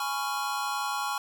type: chord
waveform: square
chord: C# dominant seventh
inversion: second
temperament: just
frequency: 831.5 / 997.9 / 1108.7 / 1385.9 Hz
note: G#5 / B5 / C#6 / E#6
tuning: +2 / +18 / 0 / -14 cents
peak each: -34 / -38 / -34 / -36 dBFS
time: 0-1.18 s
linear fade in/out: 2 ms
effects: 10-bit